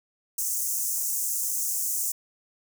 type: high-pass noise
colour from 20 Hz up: pink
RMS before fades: -28 dBFS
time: 0.38-2.12 s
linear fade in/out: 5 ms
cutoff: 6200 Hz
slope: 48 dB/octave
effects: none